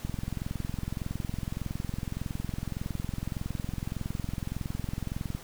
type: click train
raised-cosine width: 5 ms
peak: -20 dBFS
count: 116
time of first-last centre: 0.05-5.35 s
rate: 21.7 Hz
effects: pink hiss -48 dBFS RMS until 5.43 s